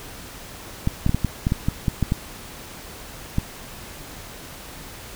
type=clicks; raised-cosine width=5 ms; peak=-7 dBFS; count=12; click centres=0.874 / 1.064 / 1.094 / 1.146 / 1.247 / 1.469 / 1.521 / 1.685 / 1.882 / 2.027 / 2.121 / 3.384 s; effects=pink hiss -39 dBFS RMS until 5.15 s